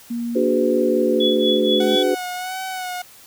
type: tone with pitch glide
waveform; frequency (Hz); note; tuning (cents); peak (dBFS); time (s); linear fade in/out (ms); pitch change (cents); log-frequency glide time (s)
sine; 235.9 to 217.6; A#3 to A3; +21 to -19; -22; 0.1-1.96; 10; -140; 0.8-1.83
type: chord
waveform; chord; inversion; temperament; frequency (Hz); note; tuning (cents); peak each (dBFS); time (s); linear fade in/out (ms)
sine; G# half-diminished seventh; second; equal with one note detuned; 293.7 / 370 / 415.3 / 506.9; D4 / F#4 / G#4 / B4; 0 / 0 / 0 / +45; -23 / -20 / -24 / -20; 0.35-2.15; 10
type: tone with tremolo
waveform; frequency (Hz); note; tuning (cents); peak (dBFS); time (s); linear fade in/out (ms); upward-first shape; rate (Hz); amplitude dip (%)
sine; 3400; G#7; +40; -17; 1.2-2.03; 5; triangle; 4.2; 95
type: tone with vibrato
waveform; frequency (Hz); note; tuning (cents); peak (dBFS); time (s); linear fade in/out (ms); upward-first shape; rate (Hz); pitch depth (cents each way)
sawtooth; 740; F#5; 0; -22; 1.8-3.02; 5; sine; 1.5; 41
effects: white hiss -46 dBFS RMS until 3.26 s